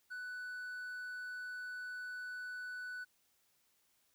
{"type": "tone", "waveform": "triangle", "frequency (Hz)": 1489, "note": "F#6", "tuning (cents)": 11, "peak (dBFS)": -40, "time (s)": [0.1, 3.05], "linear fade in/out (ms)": 20, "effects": ["white hiss -75 dBFS RMS until 4.14 s"]}